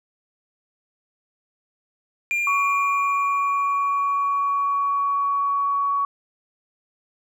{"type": "tone with exponential decay", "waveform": "triangle", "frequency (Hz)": 2397, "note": "D7", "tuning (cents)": 35, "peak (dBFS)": -18, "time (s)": [2.31, 6.04], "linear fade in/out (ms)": 0, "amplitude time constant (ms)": 810}
{"type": "tone", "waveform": "sine", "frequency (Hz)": 1123, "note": "C#6", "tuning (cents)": 22, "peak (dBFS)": -19, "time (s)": [2.47, 6.05], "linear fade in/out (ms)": 2}
{"effects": []}